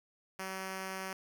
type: tone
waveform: 5% pulse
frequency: 190 Hz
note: F#3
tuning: 46 cents sharp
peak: -27 dBFS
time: 0.39-1.13 s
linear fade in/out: 2 ms
effects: 10-bit